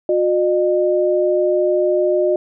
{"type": "tone pair together", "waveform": "sine", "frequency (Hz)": [361.3, 608], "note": ["F#4", "D#5"], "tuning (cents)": [-41, -40], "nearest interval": "major sixth", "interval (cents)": 901, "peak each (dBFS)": -16, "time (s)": [0.09, 2.36], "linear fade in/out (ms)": 2, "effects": []}